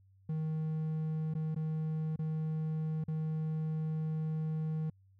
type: tone with dropouts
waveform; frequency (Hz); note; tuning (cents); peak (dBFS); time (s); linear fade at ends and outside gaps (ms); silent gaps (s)
triangle; 157.1; D#3; +17; -30; 0.29-4.9; 5; 1.339-1.35 / 1.547-1.561 / 2.161-2.19 / 3.04-3.081
effects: added 96 Hz sine -61 dBFS peak until 5.19 s